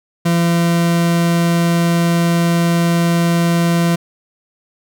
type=tone; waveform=40% pulse; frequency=170 Hz; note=F3; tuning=46 cents flat; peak=-11 dBFS; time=0.25-3.96 s; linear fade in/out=10 ms; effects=none